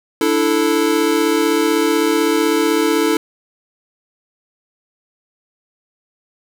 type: chord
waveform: square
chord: D suspended second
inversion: none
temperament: equal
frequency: 293.7 / 329.6 / 440 Hz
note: D4 / E4 / A4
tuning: 0 / 0 / 0 cents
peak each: -20 / -18 / -18 dBFS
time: 0.21-3.17 s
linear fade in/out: 2 ms
effects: none